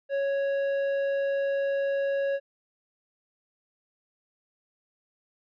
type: tone with tanh clipping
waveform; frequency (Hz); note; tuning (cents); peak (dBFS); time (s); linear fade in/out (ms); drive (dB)
sine; 554; C#5; -1; -26; 0.09-2.4; 50; 9
effects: none